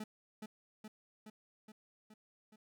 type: tone with echo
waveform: 40% pulse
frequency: 215.4 Hz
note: A3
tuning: 37 cents flat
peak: -40 dBFS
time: 0-0.04 s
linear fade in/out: 5 ms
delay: 420 ms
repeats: 6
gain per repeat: -3 dB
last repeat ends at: 2.56 s
effects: none